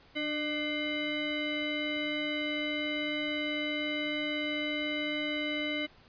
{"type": "tone with frequency modulation", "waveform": "sine", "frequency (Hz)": 1198, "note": "D6", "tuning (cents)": 34, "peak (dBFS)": -30, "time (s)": [0.15, 5.87], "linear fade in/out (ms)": 20, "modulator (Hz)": 901, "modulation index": 2.2, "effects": ["pink hiss -59 dBFS RMS until 6.08 s", "resampled to 11025 Hz"]}